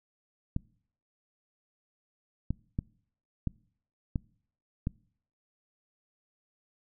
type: clicks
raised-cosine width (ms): 5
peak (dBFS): -17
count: 6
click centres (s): 0.564 / 2.506 / 2.789 / 3.473 / 4.158 / 4.871
effects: noise-tail reverb RT60 0.6 s tail -25 dB re dry